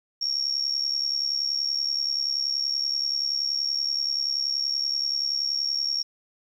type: tone with amplitude modulation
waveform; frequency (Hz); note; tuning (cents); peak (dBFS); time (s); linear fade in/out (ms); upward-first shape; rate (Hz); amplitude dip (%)
sine; 5530; F8; -18; -20; 0.21-6.03; 10; sine; 70.5; 80
effects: 9-bit